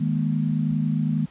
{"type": "chord", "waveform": "sine", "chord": "D# suspended fourth", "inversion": "none", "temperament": "equal with one note detuned", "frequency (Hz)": [155.56, 207.7, 237.7], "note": ["D#3", "G#3", "A#3"], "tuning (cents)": [0, 0, 34], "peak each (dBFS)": [-23, -26, -26], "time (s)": [0, 1.26], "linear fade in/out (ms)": 10, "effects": ["pink hiss -52 dBFS RMS until 1.3 s", "resampled to 8000 Hz"]}